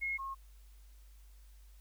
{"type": "tone pair in turn", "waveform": "sine", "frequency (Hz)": [2162, 1081], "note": ["C#7", "C#6"], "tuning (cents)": [-44, -44], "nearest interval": "octave", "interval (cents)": 1200, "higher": "first", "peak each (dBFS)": [-33, -38], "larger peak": "first", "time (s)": [[0.01, 0.18], [0.18, 0.35]], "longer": "neither", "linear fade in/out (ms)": 20, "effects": ["added 50 Hz sine -54 dBFS peak until 1.8 s", "white hiss -69 dBFS RMS until 1.8 s"]}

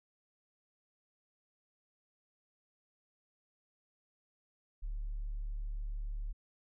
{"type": "tone", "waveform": "sine", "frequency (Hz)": 36.43, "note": "D1", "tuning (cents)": -13, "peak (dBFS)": -34, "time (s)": [4.82, 6.33], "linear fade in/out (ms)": 20, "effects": ["tanh soft clip ceiling -33 dBFS"]}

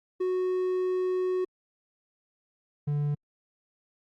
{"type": "tone pair in turn", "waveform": "triangle", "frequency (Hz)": [368.3, 146.16], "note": ["F#4", "D3"], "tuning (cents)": [-8, -8], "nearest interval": "octave + major third", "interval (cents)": 1600, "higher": "first", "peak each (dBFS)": -23, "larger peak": "neither", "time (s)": [[0.2, 1.45], [2.87, 3.15]], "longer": "first", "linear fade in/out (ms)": 10, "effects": ["Opus 48 kbps"]}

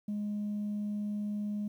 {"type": "tone", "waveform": "sine", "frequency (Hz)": 207.7, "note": "G#3", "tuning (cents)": 0, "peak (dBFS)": -30, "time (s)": [0.08, 1.68], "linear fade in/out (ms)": 5, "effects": ["tanh soft clip ceiling -30 dBFS", "11-bit"]}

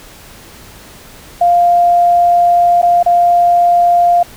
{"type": "tone with dropouts", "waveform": "sine", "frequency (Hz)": 698.5, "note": "F5", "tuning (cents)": 0, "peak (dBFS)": -6, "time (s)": [1.41, 4.23], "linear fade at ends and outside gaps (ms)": 5, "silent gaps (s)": [[2.817, 2.828], [3.029, 3.061]], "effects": ["pink hiss -37 dBFS RMS until 4.36 s"]}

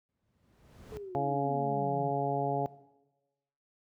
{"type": "noise with exponential growth", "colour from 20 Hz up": "brown", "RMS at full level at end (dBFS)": -40, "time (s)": [0.09, 0.97], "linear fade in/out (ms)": 0, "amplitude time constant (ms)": 190}
{"type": "exponential sweep", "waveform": "sine", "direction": "down", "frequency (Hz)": [440, 149.3], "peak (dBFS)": -40, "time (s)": [0.92, 2.11], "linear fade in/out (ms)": 2}
{"type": "harmonic tone", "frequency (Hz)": 140, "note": "C#3", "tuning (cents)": 18, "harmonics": [1, 2, 3, 4, 5, 6], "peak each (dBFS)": [-35, -38, -35, -38, -32, -36], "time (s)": [1.15, 2.66], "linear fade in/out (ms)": 0}
{"effects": ["noise-tail reverb RT60 1.0 s tail -18 dB re dry", "high-pass 80 Hz 12 dB/octave"]}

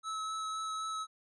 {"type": "tone with vibrato", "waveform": "square", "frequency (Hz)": 1296, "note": "E6", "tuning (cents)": -30, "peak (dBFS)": -36, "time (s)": [0.03, 1.07], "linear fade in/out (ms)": 50, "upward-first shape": "sine", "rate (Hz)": 3.9, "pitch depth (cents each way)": 11, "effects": ["resampled to 22050 Hz"]}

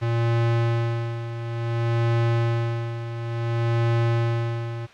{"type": "tone with tremolo", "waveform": "square", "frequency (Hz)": 116.54, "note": "A#2", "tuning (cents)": 0, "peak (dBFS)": -19, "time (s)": [0.01, 4.87], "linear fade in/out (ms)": 20, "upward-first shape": "sine", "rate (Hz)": 0.57, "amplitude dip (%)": 70, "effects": ["white hiss -48 dBFS RMS until 4.93 s", "low-pass 3000 Hz 12 dB/octave"]}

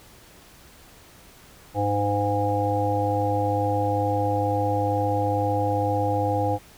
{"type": "harmonic tone", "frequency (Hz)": 102.2, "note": "G#2", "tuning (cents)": -27, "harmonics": [1, 3, 5, 7, 8], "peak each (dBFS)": [-26, -29, -26, -30, -26], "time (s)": [1.74, 6.59], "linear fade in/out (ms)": 50, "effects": ["pink hiss -50 dBFS RMS until 6.77 s"]}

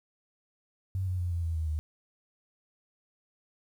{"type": "tone with pitch steps", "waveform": "sine", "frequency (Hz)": [94.7, 91.47, 88.36, 85.35, 82.44, 79.63, 76.92], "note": ["F#2", "F#2", "F2", "F2", "E2", "D#2", "D#2"], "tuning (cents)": [41, -19, 21, -39, 1, 41, -19], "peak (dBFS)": -28, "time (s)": [0.95, 1.79], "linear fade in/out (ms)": 0, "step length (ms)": 120, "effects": ["10-bit"]}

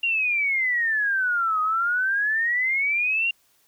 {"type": "exponential two-way sweep", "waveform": "sine", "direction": "down then up", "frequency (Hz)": [2800, 1244.5, 2800], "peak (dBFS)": -20, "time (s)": [0.03, 3.31], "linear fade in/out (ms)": 5, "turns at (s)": 1.61, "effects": ["white hiss -63 dBFS RMS until 3.67 s"]}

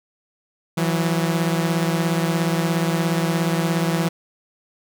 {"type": "beating tone pair", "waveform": "sawtooth", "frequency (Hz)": [164.81, 181.81], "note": ["E3", "F#3"], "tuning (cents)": [0, -30], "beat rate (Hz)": 17, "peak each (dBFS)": [-16, -20], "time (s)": [0.77, 4.09], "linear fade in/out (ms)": 10, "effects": []}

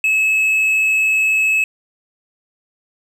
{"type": "tone", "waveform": "triangle", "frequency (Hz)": 2587, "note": "E7", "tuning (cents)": -33, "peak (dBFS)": -11, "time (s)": [0.04, 1.64], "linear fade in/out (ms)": 2, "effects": []}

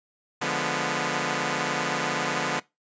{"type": "chord", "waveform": "5% pulse", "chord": "D diminished seventh", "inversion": "none", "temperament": "equal", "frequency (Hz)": [146.83, 174.61, 207.7, 246.9], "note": ["D3", "F3", "Ab3", "Cb4"], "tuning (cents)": [0, 0, 0, 0], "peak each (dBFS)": [-19, -20, -22, -18], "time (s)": [0.41, 2.6], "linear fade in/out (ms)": 10, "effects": ["noise-tail reverb RT60 0.2 s tail -21 dB re dry", "resampled to 16000 Hz"]}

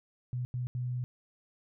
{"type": "tone bursts at uneven times", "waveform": "sine", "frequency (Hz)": 124.3, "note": "B2", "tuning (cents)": 12, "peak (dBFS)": -31, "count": 3, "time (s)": [[0.33, 0.45], [0.54, 0.67], [0.75, 1.04]], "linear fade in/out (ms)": 0, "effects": []}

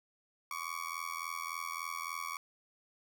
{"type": "tone with amplitude modulation", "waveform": "30% pulse", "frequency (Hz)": 1127, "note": "C#6", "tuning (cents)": 28, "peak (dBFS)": -31, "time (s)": [0.51, 2.37], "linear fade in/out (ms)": 2, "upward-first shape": "sine", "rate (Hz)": 83.5, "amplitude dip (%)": 95, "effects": []}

